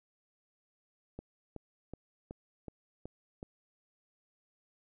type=click train; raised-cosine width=2 ms; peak=-29 dBFS; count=7; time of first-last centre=1.19-3.429 s; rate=2.68 Hz; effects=none

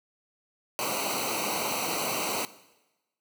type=noise with comb filter; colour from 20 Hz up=pink; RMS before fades=-30 dBFS; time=0.79-2.45 s; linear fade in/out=0 ms; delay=0.58 ms; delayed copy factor=-0.95; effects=noise-tail reverb RT60 1.0 s tail -17 dB re dry + high-pass 150 Hz 12 dB/octave

